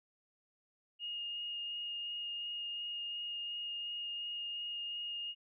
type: tone with vibrato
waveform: sine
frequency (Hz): 2849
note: F7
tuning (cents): +34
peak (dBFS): -38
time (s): 0.99-5.35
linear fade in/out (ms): 50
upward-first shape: sine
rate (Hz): 2.8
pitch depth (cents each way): 8
effects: none